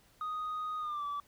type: tone with pitch glide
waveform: sine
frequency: 1244.5 to 1154.5 Hz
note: D#6 to D6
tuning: 0 to -30 cents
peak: -32 dBFS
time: 0.21-1.2 s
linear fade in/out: 2 ms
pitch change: -130 cents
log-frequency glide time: 0.79-1.05 s
effects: tanh soft clip ceiling -33 dBFS + pink hiss -65 dBFS RMS until 1.27 s